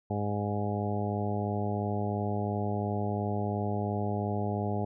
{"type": "harmonic tone with a mistuned harmonic", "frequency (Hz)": 102.9, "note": "G#2", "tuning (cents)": -16, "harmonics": [1, 2, 3, 4, 5, 6, 7, 8], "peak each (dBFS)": [-32, -34, -40, -37, -42, -40, -38, -40], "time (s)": [0.1, 4.85], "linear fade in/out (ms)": 5, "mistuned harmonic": 8, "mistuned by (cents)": 23, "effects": []}